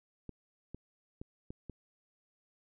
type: clicks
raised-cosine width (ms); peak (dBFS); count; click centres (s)
3; -30; 5; 0.293 / 0.746 / 1.215 / 1.505 / 1.697
effects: none